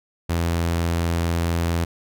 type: tone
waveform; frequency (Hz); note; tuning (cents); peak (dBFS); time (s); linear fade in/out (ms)
sawtooth; 84.4; E2; +41; -16; 0.29-1.85; 10
effects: none